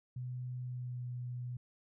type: tone with pitch glide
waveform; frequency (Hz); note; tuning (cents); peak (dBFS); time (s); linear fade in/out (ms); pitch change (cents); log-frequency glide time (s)
sine; 125.3 to 123.36; B2 to B2; +25 to -2; -38; 0.16-1.57; 5; -27; 0.61-1.05
effects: none